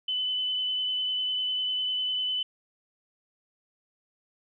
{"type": "tone with vibrato", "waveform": "sine", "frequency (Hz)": 3012, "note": "F#7", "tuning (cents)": 30, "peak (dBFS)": -26, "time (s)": [0.08, 2.43], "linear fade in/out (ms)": 5, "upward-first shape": "triangle", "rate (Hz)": 10, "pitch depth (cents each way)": 20, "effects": []}